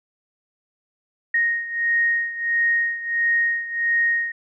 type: beating tone pair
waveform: sine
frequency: 1864.7 / 1866.2 Hz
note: A#6 / A#6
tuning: 0 / +1 cents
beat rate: 1.5 Hz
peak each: -20 / -24 dBFS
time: 1.34-4.32 s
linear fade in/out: 5 ms
effects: none